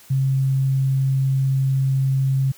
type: tone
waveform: sine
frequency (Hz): 134.2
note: C3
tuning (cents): +44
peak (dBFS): -16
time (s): 0.1-2.52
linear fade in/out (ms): 10
effects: white hiss -48 dBFS RMS until 2.57 s